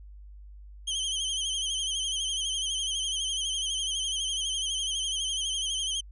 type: tone with vibrato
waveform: sawtooth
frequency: 3136 Hz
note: G7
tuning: in tune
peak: -25 dBFS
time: 0.87-6.01 s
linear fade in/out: 10 ms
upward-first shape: sine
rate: 12 Hz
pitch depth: 69 cents each way
effects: added 50 Hz sine -44 dBFS peak until 6.11 s + resampled to 24000 Hz